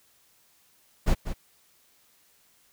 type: noise with echo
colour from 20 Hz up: brown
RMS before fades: -21 dBFS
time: 1.06-1.15 s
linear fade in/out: 20 ms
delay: 190 ms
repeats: 1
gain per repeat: -10 dB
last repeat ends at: 1.34 s
effects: white hiss -63 dBFS RMS until 2.72 s